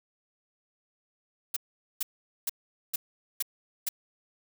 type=noise bursts; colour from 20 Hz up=blue; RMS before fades=-29 dBFS; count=6; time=1.54-3.89 s; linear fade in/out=5 ms; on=25 ms; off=440 ms; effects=none